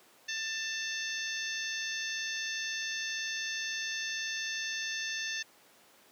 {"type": "harmonic tone", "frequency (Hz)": 889, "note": "A5", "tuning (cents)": 18, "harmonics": [2, 3, 4, 5, 6, 7], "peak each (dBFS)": [-37, -41, -41, -45, -43, -42], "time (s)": [0.28, 5.43], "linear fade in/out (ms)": 10, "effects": ["pink hiss -60 dBFS RMS until 6.11 s", "high-pass 300 Hz 12 dB/octave"]}